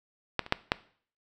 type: clicks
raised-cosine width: 0.3 ms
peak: -9 / -25 / -6 / -6 dBFS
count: 4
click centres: 0.393 / 0.464 / 0.524 / 0.719 s
effects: noise-tail reverb RT60 0.5 s tail -19 dB re dry